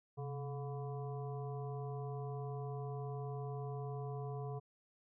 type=harmonic tone with a mistuned harmonic; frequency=143.1 Hz; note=D3; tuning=45 cents flat; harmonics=1 / 3 / 5 / 7 / 8; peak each=-41 / -46 / -50 / -54 / -60 dBFS; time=0.17-4.6 s; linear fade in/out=20 ms; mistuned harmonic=1; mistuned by=-130 cents; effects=none